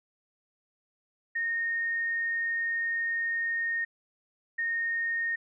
sine tone pair in turn, 1846 / 1846 Hz, A#6 / A#6, -17 / -17 cents, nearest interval unison, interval 0 cents, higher neither, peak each -27 dBFS, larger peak neither, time 1.35-3.85 / 4.58-5.36 s, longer first, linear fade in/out 10 ms, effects none

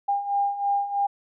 sine beating tone pair, 802 / 805.1 Hz, G5 / G5, +39 / +46 cents, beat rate 3.1 Hz, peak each -28 / -23 dBFS, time 0.08-1.07 s, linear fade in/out 10 ms, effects none

